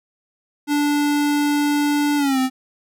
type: tone with pitch glide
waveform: square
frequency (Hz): 291.9 to 260.1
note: D4 to C4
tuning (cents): -10 to -10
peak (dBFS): -17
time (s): 0.67-2.5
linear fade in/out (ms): 50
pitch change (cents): -200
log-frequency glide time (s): 2.17-2.39
effects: none